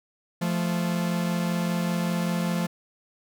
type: tone pair together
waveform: 45% pulse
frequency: 173.5 / 218.6 Hz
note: F3 / A3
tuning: -11 / -11 cents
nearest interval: major third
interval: 400 cents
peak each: -25 / -30 dBFS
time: 0.41-2.67 s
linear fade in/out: 10 ms
effects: none